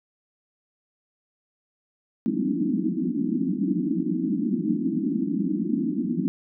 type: band-pass noise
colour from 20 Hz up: white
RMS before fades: -25 dBFS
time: 2.26-6.28 s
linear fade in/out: 0 ms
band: 170 to 330 Hz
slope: 96 dB/octave
effects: none